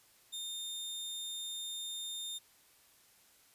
sawtooth tone, 3640 Hz, A#7, 42 cents flat, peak -36 dBFS, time 0.32-2.39 s, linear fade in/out 20 ms, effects white hiss -65 dBFS RMS until 3.54 s + resampled to 32000 Hz

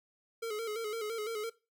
square tone with vibrato, 440 Hz, A4, in tune, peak -35 dBFS, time 0.42-1.5 s, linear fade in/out 10 ms, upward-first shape square, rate 5.9 Hz, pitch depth 68 cents each way, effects noise-tail reverb RT60 0.3 s tail -20 dB re dry

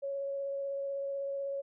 sine tone with vibrato, 554.4 Hz, C#5, in tune, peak -33 dBFS, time 0.02-1.62 s, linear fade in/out 20 ms, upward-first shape sine, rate 16 Hz, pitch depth 10 cents each way, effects none

